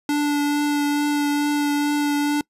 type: tone with vibrato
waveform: square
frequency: 291.6 Hz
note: D4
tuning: 12 cents flat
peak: -19 dBFS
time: 0.09-2.41 s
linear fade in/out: 2 ms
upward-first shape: triangle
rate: 2.3 Hz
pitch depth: 13 cents each way
effects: noise-tail reverb RT60 0.1 s tail -24 dB re dry + resampled to 32000 Hz